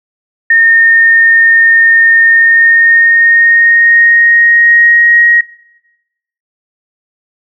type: tone with pitch glide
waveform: sine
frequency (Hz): 1830 to 1885.8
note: A#6 to A#6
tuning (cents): -32 to +20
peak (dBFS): -3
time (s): 0.5-5.41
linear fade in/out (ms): 5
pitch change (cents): +52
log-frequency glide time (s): 2.24-5.27
effects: noise-tail reverb RT60 1.0 s tail -22 dB re dry